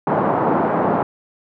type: band-pass noise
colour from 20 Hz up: white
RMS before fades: -18 dBFS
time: 0.07-1.03 s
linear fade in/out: 2 ms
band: 130 to 1000 Hz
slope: 24 dB/octave
effects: none